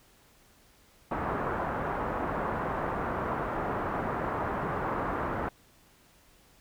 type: low-pass noise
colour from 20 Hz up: white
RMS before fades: -32 dBFS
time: 1.11-5.49 s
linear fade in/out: 5 ms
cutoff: 1300 Hz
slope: 24 dB/octave
effects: pink hiss -61 dBFS RMS until 6.6 s